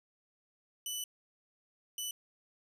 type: tone bursts at uneven times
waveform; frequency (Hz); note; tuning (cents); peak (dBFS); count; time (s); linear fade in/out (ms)
15% pulse; 2981; F#7; +12; -29; 2; 0.86-1.04 / 1.98-2.11; 2
effects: none